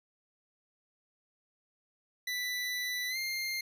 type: tone with pitch glide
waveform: 25% pulse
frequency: 1981 to 2111 Hz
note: B6 to C7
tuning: +5 to +15 cents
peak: -29 dBFS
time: 2.27-3.61 s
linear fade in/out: 5 ms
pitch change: +110 cents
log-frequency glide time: 3.09-3.17 s
effects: none